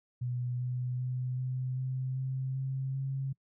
sine tone with pitch steps, 123.47 / 125.05 / 126.65 / 128.27 / 129.91 / 131.57 / 133.25 / 134.96 Hz, B2 / B2 / B2 / C3 / C3 / C3 / C3 / C#3, 0 / +22 / +44 / -34 / -12 / +10 / +32 / -46 cents, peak -31 dBFS, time 0.21-3.33 s, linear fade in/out 10 ms, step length 390 ms, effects noise-tail reverb RT60 0.1 s tail -25 dB re dry

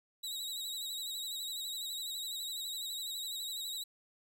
sawtooth tone with vibrato, 3857 Hz, B7, 42 cents flat, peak -35 dBFS, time 0.23-3.84 s, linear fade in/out 10 ms, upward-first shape sine, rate 12 Hz, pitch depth 57 cents each way, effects none

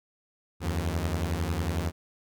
sawtooth beating tone pair, 78.1 / 89.1 Hz, D#2 / F2, +7 / +35 cents, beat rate 11 Hz, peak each -26 dBFS, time 0.6-1.92 s, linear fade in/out 50 ms, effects none

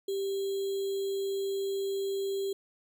sine tone with sample-and-hold, 392 Hz, G4, in tune, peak -29 dBFS, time 0.08-2.53 s, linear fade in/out 5 ms, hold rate 3675 Hz, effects none

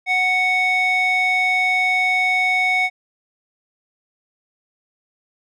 square tone with band-pass filter, 740 Hz, F#5, in tune, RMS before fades -18 dBFS, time 0.06-2.9 s, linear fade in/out 50 ms, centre 1900 Hz, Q 4.6, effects none

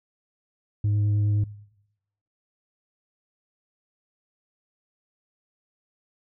sine tone with vibrato, 103.83 Hz, G#2, in tune, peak -17 dBFS, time 0.84-1.44 s, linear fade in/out 5 ms, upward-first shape sine, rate 9.6 Hz, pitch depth 10 cents each way, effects noise-tail reverb RT60 0.9 s tail -23 dB re dry + tanh soft clip ceiling -19 dBFS

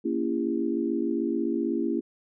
sine chord, A# diminished seventh, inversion none, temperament just, 233.1 / 279.7 / 335.6 / 402.8 Hz, A#3 / C#4 / E4 / G4, 0 / +16 / +31 / +47 cents, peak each -30 / -30 / -28 / -33 dBFS, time 0.04-2.01 s, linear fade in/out 20 ms, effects none

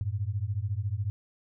sine beating tone pair, 94.9 / 108.9 Hz, F#2 / A2, +44 / -17 cents, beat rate 14 Hz, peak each -31 dBFS, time 0.01-1.1 s, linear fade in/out 0 ms, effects none

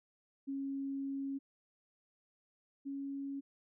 sine tone pair in turn, 274.2 / 276.9 Hz, C#4 / C#4, -19 / -2 cents, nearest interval unison, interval 17 cents, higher second, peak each -36 / -38 dBFS, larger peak first, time 0.47-1.39 / 2.85-3.41 s, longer first, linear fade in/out 20 ms, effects none

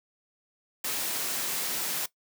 white noise, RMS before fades -31 dBFS, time 0.84-2.06 s, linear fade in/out 5 ms, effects noise-tail reverb RT60 0.1 s tail -18 dB re dry + high-pass 150 Hz 12 dB/octave

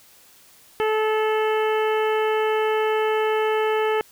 harmonic tone with a mistuned harmonic, 433.8 Hz, A4, 25 cents flat, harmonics 1 / 2 / 3 / 4 / 5 / 6 / 7, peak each -20 / -26 / -30 / -32 / -34 / -36 / -37 dBFS, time 0.8-4.01 s, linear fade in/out 0 ms, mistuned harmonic 6, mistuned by +30 cents, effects white hiss -52 dBFS RMS until 4.11 s

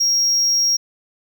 triangle tone, 5600 Hz, F8, 4 cents sharp, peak -13 dBFS, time 0-0.77 s, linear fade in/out 10 ms, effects 9-bit

